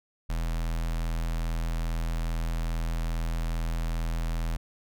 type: tone with notch filter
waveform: square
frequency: 41.2 Hz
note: E1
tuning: in tune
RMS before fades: -29 dBFS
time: 0.29-4.57 s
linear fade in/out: 10 ms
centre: 370 Hz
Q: 1.6
effects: none